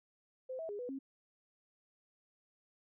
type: tone with pitch steps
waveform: sine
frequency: 516 / 649 / 410.5 / 492.3 / 270.3 Hz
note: C5 / E5 / G#4 / B4 / C#4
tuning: -24 / -27 / -20 / -6 / -44 cents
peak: -39 dBFS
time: 0.49-0.99 s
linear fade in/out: 10 ms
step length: 100 ms
effects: none